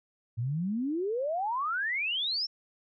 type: exponential sweep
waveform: sine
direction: up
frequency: 110 to 5500 Hz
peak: -28 dBFS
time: 0.37-2.47 s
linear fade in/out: 20 ms
effects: none

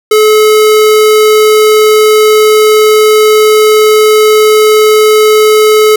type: tone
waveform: square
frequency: 429.5 Hz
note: A4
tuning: 42 cents flat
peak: -3 dBFS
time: 0.11-5.96 s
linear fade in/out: 5 ms
effects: none

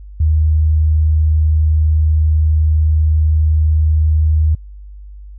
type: tone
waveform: sine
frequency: 77.78 Hz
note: D#2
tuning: in tune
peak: -9 dBFS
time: 0.2-4.55 s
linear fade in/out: 5 ms
effects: added 50 Hz sine -31 dBFS peak until 5.38 s

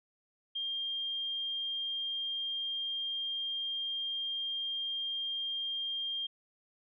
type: tone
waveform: sine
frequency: 3204 Hz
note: G7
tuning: 37 cents sharp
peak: -33 dBFS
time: 0.55-6.27 s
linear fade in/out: 10 ms
effects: none

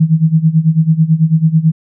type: tone with tremolo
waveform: sine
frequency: 160 Hz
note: D#3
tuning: 49 cents sharp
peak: -4 dBFS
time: 0-1.72 s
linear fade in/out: 10 ms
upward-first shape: sine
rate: 9.1 Hz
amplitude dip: 85%
effects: none

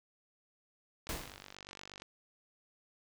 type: click train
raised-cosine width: 0.2 ms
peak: -30 dBFS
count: 47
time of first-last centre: 1.07-2.02 s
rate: 48.4 Hz
type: noise with exponential decay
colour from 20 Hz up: pink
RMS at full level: -36 dBFS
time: 1.09-1.55 s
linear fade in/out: 2 ms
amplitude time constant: 100 ms
effects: none

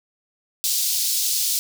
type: high-pass noise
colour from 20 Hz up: pink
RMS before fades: -22 dBFS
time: 0.64-1.59 s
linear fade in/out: 0 ms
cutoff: 4100 Hz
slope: 24 dB/octave
effects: none

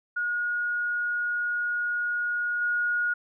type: tone with level steps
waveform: sine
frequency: 1442 Hz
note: F#6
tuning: 45 cents flat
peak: -25 / -23 dBFS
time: 0.16-3.14 s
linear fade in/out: 10 ms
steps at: 2.61 s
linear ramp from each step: 10 ms
effects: none

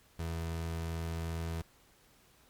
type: tone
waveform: 30% pulse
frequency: 82.6 Hz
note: E2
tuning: 4 cents sharp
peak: -32 dBFS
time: 0.19-1.62 s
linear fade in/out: 5 ms
effects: pink hiss -64 dBFS RMS until 2.49 s + MP3 96 kbps

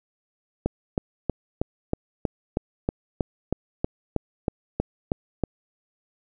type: click train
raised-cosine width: 2 ms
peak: -9 dBFS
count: 16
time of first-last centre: 0.66-5.437 s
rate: 3.14 Hz
effects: none

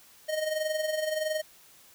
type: tone with amplitude modulation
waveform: square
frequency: 621 Hz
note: D#5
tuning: 3 cents flat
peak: -26 dBFS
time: 0.28-1.42 s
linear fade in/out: 20 ms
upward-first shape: sine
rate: 21.5 Hz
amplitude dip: 60%
effects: white hiss -56 dBFS RMS until 1.94 s

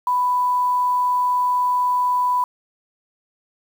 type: tone with quantisation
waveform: sine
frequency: 992 Hz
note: B5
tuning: 7 cents sharp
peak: -16 dBFS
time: 0.07-2.44 s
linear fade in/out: 2 ms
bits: 7
effects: none

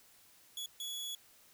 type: tone bursts at uneven times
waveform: sawtooth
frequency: 3383 Hz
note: G#7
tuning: 31 cents sharp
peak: -36 dBFS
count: 2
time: 0.57-0.66 / 0.8-1.15 s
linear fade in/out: 2 ms
effects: white hiss -63 dBFS RMS until 1.53 s

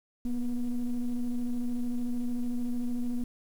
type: ring-modulated tone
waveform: triangle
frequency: 118.3 Hz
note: A#2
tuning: 26 cents sharp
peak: -21 dBFS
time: 0.25-3.24 s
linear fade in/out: 5 ms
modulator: 125 Hz
effects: tanh soft clip ceiling -22 dBFS + 9-bit

